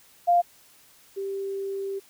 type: tone pair in turn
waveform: sine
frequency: 698.5 / 392 Hz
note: F5 / G4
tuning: 0 / 0 cents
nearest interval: minor seventh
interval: 1000 cents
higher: first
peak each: -16 / -28 dBFS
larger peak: first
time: 0.27-0.42 / 1.16-2 s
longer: second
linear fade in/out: 20 ms
effects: white hiss -56 dBFS RMS until 2.09 s